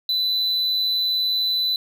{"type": "tone with amplitude modulation", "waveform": "triangle", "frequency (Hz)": 3999, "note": "B7", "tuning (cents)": 21, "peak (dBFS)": -16, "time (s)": [0.09, 1.76], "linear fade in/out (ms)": 2, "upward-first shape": "sine", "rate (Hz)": 171, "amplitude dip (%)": 35, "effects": []}